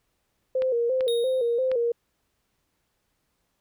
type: tone with vibrato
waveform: sine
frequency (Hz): 493.9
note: B4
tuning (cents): 0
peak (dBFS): -21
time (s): 0.55-1.92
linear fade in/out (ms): 5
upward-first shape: square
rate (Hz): 2.9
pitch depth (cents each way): 84
type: clicks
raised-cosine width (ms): 0.3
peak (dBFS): -20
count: 3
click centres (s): 0.621 / 1.008 / 1.716
type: tone with exponential decay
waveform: square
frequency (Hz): 3729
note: A#7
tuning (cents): 0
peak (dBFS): -29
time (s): 1.08-1.68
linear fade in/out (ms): 0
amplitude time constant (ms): 130
effects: pink hiss -74 dBFS RMS until 3.6 s